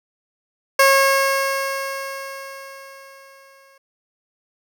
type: tone with exponential decay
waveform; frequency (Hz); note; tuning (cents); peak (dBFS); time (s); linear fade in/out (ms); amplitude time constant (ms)
15% pulse; 544; C#5; -33; -4; 0.79-3.78; 5; 650
effects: none